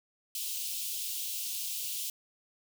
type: high-pass noise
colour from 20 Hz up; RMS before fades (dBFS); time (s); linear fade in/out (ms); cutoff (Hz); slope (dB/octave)
white; -36; 0.35-2.1; 2; 2700; 48
effects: none